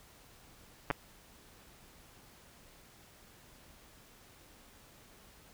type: clicks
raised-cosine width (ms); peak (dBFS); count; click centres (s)
0.5; -15 / -16; 2; 0.903 / 0.91
effects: pink hiss -59 dBFS RMS until 5.53 s